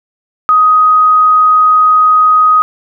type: tone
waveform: sine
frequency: 1253 Hz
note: D#6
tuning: 12 cents sharp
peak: -4 dBFS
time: 0.49-2.62 s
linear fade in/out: 0 ms
effects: none